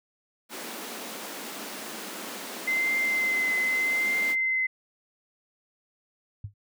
pink high-pass noise, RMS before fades -38 dBFS, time 0.49-4.36 s, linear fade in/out 50 ms, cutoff 200 Hz, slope 48 dB/octave
sine tone with vibrato, 2066 Hz, C7, 22 cents flat, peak -23 dBFS, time 2.67-4.67 s, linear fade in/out 10 ms, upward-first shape triangle, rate 0.84 Hz, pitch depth 22 cents each way
sine tone with exponential decay, 102 Hz, G#2, 31 cents flat, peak -29 dBFS, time 6.44-6.54 s, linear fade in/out 5 ms, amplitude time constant 21 ms
effects none

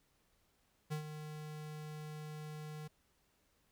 square tone with ADSR envelope, 152.7 Hz, D#3, 32 cents flat, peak -36 dBFS, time 0.9-2.88 s, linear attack 23 ms, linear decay 100 ms, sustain -9 dB, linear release 10 ms, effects pink hiss -75 dBFS RMS until 3.71 s

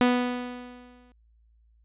sawtooth tone with exponential decay, 246.9 Hz, B3, in tune, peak -13 dBFS, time 0.01-1.12 s, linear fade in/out 0 ms, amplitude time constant 240 ms, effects added 56 Hz sine -58 dBFS peak until 1.84 s + resampled to 8000 Hz

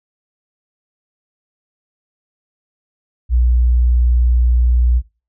sine tone, 60.5 Hz, B1, 35 cents flat, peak -10 dBFS, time 3.29-5.02 s, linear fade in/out 50 ms, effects noise-tail reverb RT60 0.3 s tail -18 dB re dry

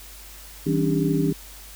sine tone cluster, 160.8 / 193.9 / 273.9 / 296.1 / 398.9 Hz, E3 / G3 / C#4 / D4 / G4, -43 / -19 / -21 / +14 / +30 cents, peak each -23 / -29 / -25 / -25 / -27 dBFS, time 0.66-1.33 s, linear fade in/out 10 ms, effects added 50 Hz sine -44 dBFS peak until 1.75 s + white hiss -44 dBFS RMS until 1.75 s

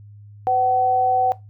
sine tone pair together, 505 / 756.1 Hz, B4 / F#5, +39 / +37 cents, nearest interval perfect fifth, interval 698 cents, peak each -25 / -16 dBFS, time 0.47-1.32 s, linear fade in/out 0 ms, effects noise-tail reverb RT60 0.2 s tail -18 dB re dry + added 103 Hz sine -40 dBFS peak until 1.49 s

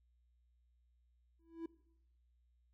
triangle tone with exponential growth, 330.2 Hz, E4, 3 cents sharp, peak -36 dBFS, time 1.39-1.66 s, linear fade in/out 5 ms, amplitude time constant 57 ms, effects noise-tail reverb RT60 0.8 s tail -20 dB re dry + added 60 Hz sine -70 dBFS peak until 2.73 s

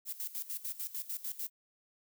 violet noise with tremolo, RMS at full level -38 dBFS, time 0.05-1.5 s, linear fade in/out 50 ms, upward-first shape square, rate 6.7 Hz, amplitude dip 80%, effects none

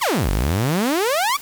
sawtooth exponential two-way sweep, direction down then up, 1197 to 43.65 to 1197 Hz, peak -13 dBFS, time 0.01-1.37 s, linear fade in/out 10 ms, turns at 0.3 s, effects white hiss -38 dBFS RMS until 1.41 s + MP3 96 kbps

